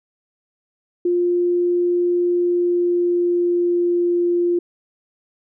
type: tone with pitch glide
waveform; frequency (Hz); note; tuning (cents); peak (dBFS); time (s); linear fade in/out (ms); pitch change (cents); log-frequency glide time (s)
sine; 351.7 to 348.7; F4 to F4; +12 to -3; -15; 1.05-4.59; 5; -15; 2.24-4.21
effects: none